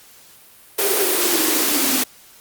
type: noise with high-pass filter sweep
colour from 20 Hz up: white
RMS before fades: -18 dBFS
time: 0.78-2.04 s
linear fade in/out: 10 ms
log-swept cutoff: 410 to 260 Hz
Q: 9.8
effects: white hiss -47 dBFS RMS until 2.4 s + Opus 48 kbps